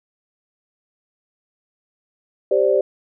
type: chord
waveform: sine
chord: G suspended fourth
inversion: none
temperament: equal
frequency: 392 / 523.3 / 587.3 Hz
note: G4 / C5 / D5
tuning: 0 / 0 / 0 cents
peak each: -18 dBFS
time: 2.51-2.81 s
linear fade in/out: 5 ms
effects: none